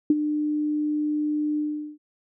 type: tone with ADSR envelope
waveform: sine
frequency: 300 Hz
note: D4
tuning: 37 cents sharp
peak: -12 dBFS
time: 0.1-1.98 s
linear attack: 3 ms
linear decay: 35 ms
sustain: -10 dB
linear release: 400 ms
effects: none